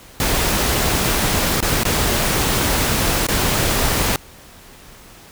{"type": "noise with dropouts", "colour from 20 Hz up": "pink", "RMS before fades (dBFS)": -18, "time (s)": [0.2, 4.16], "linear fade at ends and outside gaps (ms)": 1, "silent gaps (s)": [[1.605, 1.626], [1.834, 1.852], [3.268, 3.286]], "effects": ["pink hiss -43 dBFS RMS until 5.31 s"]}